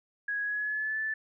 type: tone with pitch glide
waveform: sine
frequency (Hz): 1661.2 to 1750.9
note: G#6 to A6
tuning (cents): 0 to -9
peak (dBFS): -29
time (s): 0.28-1.14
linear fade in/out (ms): 5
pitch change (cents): +91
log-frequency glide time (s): 0.42-0.99
effects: none